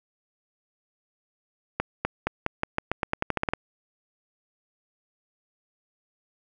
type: accelerating click train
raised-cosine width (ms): 0.5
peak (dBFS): -9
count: 15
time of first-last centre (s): 1.8-3.535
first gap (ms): 250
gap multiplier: 0.88
effects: none